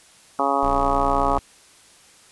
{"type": "harmonic tone", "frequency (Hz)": 139.1, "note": "C#3", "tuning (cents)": 6, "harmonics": [2, 3, 4, 5, 6, 7, 8, 9], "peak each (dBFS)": [-28, -29, -27, -25, -24, -27, -25, -27], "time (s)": [0.39, 1.38], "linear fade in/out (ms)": 2}
{"type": "tone", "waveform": "square", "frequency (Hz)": 29.87, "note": "A#0", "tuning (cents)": 43, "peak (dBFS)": -26, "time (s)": [0.63, 1.39], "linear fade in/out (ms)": 0}
{"effects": ["white hiss -51 dBFS RMS until 2.31 s", "resampled to 24000 Hz"]}